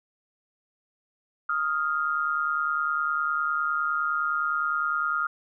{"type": "tone pair together", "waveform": "sine", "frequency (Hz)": [1250.2, 1400], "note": ["D#6", "F6"], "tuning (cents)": [8, 4], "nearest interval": "major second", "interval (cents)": 196, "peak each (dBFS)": [-27, -26], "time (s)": [1.49, 5.27], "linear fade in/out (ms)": 5, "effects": []}